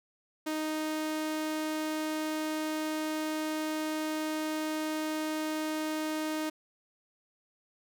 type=tone; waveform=sawtooth; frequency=310.6 Hz; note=D#4; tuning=3 cents flat; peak=-27 dBFS; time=0.46-6.5 s; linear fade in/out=10 ms; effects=none